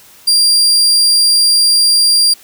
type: tone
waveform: 35% pulse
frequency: 4765 Hz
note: D8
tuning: 24 cents sharp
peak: -6 dBFS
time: 0.27-2.34 s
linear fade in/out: 10 ms
effects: white hiss -42 dBFS RMS until 2.43 s